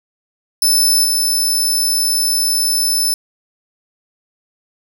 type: tone with level steps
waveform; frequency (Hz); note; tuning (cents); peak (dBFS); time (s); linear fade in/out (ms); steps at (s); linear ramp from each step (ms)
20% pulse; 5274; E8; 0; -5 / -8; 0.62-3.14; 2; 1.04; 10
effects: none